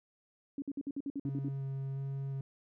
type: tone bursts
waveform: sine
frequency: 280 Hz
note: C#4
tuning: 18 cents sharp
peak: -34 dBFS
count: 10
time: 0.58-1.485 s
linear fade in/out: 2 ms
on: 41 ms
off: 55 ms
type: tone with vibrato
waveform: triangle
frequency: 136.3 Hz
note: C#3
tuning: 29 cents flat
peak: -33 dBFS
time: 1.25-2.41 s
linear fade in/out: 2 ms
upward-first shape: square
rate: 1.4 Hz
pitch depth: 8 cents each way
effects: none